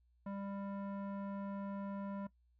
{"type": "tone with low-pass filter", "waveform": "square", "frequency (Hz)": 198.4, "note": "G3", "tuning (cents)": 21, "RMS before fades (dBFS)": -43, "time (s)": [0.26, 2.27], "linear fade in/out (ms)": 5, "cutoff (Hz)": 1100, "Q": 1.4, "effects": ["noise-tail reverb RT60 0.1 s tail -18 dB re dry", "added 60 Hz sine -69 dBFS peak until 2.59 s"]}